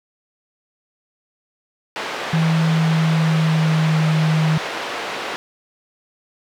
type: band-pass noise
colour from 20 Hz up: pink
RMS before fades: -27 dBFS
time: 1.96-5.36 s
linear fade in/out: 0 ms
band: 460 to 3400 Hz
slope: 12 dB/octave
type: tone with pitch glide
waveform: sine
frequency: 162.1 to 157.39 Hz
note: E3 to D#3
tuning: -29 to +20 cents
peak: -14 dBFS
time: 2.33-4.58 s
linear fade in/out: 5 ms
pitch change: -51 cents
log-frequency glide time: 2.53-4.09 s
effects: none